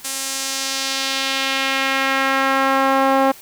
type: tone with band-pass filter sweep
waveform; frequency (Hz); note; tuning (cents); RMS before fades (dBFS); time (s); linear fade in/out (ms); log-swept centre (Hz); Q
sawtooth; 269.2; C4; +49; -19; 0.04-3.32; 10; 9000 to 770; 1.2
effects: white hiss -42 dBFS RMS until 3.41 s

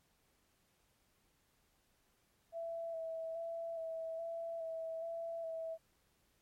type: tone with vibrato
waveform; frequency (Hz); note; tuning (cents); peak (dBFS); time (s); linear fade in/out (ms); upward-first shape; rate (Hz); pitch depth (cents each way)
sine; 659.3; E5; 0; -39; 2.52-5.78; 50; square; 1.2; 19
effects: pink hiss -75 dBFS RMS until 6.41 s + MP3 64 kbps

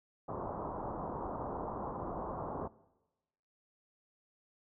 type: low-pass noise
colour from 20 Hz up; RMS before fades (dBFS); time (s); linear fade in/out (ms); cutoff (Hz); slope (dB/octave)
white; -40; 0.28-2.68; 10; 1100; 48
effects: noise-tail reverb RT60 1.0 s tail -20 dB re dry

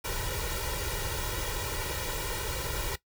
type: noise with comb filter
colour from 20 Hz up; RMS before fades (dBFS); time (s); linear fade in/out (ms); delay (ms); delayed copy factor
pink; -33; 0.04-2.96; 10; 2.1; +0.9
effects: noise-tail reverb RT60 0.1 s tail -17 dB re dry

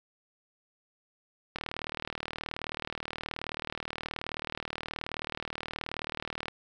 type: click train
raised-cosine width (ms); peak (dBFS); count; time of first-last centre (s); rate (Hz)
0.3; -18; 192; 1.56-6.483; 38.8
effects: none

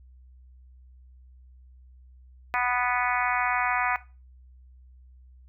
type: harmonic tone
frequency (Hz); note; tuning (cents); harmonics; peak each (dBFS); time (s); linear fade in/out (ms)
246.9; B3; 0; 3 / 4 / 5 / 6 / 7 / 8 / 9 / 10; -29 / -30 / -31 / -32 / -32 / -33 / -34 / -34; 2.54-3.96; 0
effects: noise-tail reverb RT60 0.3 s tail -17 dB re dry + added 63 Hz sine -49 dBFS peak until 5.48 s

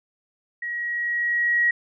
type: tone with level ramp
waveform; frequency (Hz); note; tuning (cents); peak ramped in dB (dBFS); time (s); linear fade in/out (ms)
sine; 1904; A#6; +36; -27 to -16; 0.62-1.71; 5
effects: none

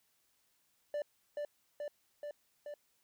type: tone with echo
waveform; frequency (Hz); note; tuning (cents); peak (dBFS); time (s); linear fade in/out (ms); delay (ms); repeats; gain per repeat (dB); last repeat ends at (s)
triangle; 587.3; D5; 0; -32; 0.94-1.02; 2; 430; 4; -2; 2.74
effects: white hiss -75 dBFS RMS until 3.03 s

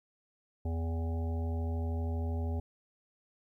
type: harmonic tone with a mistuned harmonic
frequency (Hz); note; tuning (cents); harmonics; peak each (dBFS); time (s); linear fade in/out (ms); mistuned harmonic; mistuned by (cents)
82.41; E2; 0; 1 / 3 / 5 / 7 / 9 / 10; -31 / -41 / -45 / -48 / -50 / -51; 0.65-2.6; 5; 10; -21
effects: 12-bit

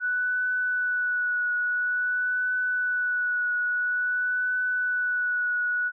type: tone with vibrato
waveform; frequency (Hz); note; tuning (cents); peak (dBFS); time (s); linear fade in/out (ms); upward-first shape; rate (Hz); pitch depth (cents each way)
sine; 1480; F#6; 0; -23; 0-5.92; 50; triangle; 0.49; 21
effects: none

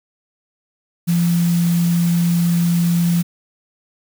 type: tone in noise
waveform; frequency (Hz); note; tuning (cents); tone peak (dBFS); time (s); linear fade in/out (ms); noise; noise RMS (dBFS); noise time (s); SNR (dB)
sine; 171.5; F3; -31; -13; 1.07-3.23; 20; white; -31; 1.07-3.23; +15
effects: none

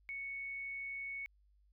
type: tone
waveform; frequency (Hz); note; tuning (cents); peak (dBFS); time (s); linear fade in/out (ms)
sine; 2217; C#7; 0; -40; 0.09-1.26; 0
effects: added 50 Hz sine -66 dBFS peak until 1.72 s

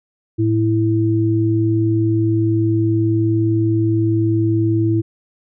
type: tone pair together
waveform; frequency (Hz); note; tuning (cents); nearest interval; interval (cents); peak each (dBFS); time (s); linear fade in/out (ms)
sine; 110 / 329.4; A2 / E4; 0 / -1; octave + perfect fifth; 1899; -16; 0.38-5.02; 20
effects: none

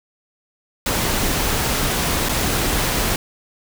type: noise with dropouts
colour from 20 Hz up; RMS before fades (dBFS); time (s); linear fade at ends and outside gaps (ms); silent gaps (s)
pink; -20; 0.86-3.16; 2; 2.288-2.292
effects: none

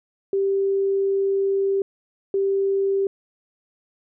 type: tone bursts at uneven times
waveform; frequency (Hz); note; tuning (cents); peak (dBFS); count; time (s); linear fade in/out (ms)
sine; 392; G4; 0; -18; 2; 0.33-1.82 / 2.34-3.07; 2
effects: none

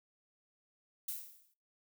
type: noise with exponential decay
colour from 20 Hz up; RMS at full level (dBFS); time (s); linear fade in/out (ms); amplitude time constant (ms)
violet; -37; 1.08-1.54; 5; 100
effects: noise-tail reverb RT60 0.3 s tail -20 dB re dry

